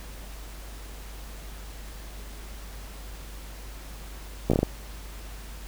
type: slowing click train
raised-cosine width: 2 ms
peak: -8 dBFS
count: 6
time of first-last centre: 4.5-4.63 s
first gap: 15 ms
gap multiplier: 1.28
effects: added 50 Hz sine -39 dBFS peak until 5.67 s + pink hiss -46 dBFS RMS until 5.67 s